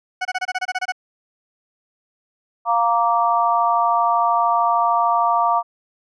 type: tone bursts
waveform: 20% pulse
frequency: 740 Hz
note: F#5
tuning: in tune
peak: -15 dBFS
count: 11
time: 0.21-0.922 s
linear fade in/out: 10 ms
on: 42 ms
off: 25 ms
type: harmonic tone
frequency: 233.1 Hz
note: A#3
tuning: in tune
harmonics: 3 / 4 / 5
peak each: -19 / -19 / -19 dBFS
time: 2.65-5.63 s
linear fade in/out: 50 ms
effects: low-pass 5000 Hz 12 dB/octave